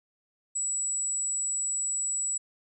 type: tone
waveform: sine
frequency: 7840 Hz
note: B8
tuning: 14 cents flat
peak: -27 dBFS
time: 0.55-2.38 s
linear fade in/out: 10 ms
effects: none